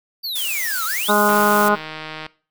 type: exponential two-way sweep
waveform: square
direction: down then up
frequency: 4699 to 1241 to 4086 Hz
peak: -24 dBFS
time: 0.23-1.12 s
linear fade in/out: 20 ms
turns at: 0.85 s
type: noise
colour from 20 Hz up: blue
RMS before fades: -26 dBFS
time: 0.35-1.69 s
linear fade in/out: 10 ms
type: harmonic tone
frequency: 207.7 Hz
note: G#3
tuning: in tune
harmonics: 1 / 2 / 3 / 4 / 5 / 6 / 7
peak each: -21 / -21 / -21 / -21 / -21 / -21 / -21 dBFS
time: 1.08-1.76 s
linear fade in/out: 20 ms
type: click train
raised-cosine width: 0.3 ms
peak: -15 dBFS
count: 153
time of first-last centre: 1.29-2.264 s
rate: 156 Hz
effects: noise-tail reverb RT60 0.4 s tail -21 dB re dry